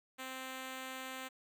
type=tone; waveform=5% pulse; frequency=260.9 Hz; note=C4; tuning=5 cents flat; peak=-31 dBFS; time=0.18-1.29 s; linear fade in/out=20 ms; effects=none